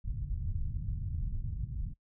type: low-pass noise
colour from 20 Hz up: pink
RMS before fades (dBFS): -35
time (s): 0.04-1.94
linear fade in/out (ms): 20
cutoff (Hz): 130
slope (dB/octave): 24
effects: noise-tail reverb RT60 0.1 s tail -22 dB re dry